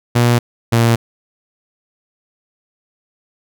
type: tone pair in turn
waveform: sawtooth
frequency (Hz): 120 / 116.25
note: B2 / A#2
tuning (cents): -49 / -4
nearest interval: minor second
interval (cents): 55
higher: first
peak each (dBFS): -6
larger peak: neither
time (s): 0.15-0.39 / 0.72-0.96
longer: neither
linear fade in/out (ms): 10
effects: none